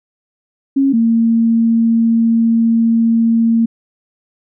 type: tone pair in turn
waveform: sine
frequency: 273.1 / 228.7 Hz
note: C#4 / A#3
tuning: -26 / -33 cents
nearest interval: minor third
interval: 307 cents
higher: first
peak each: -9 dBFS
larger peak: neither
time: 0.76-0.93 / 0.93-3.66 s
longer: second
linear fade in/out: 10 ms
effects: none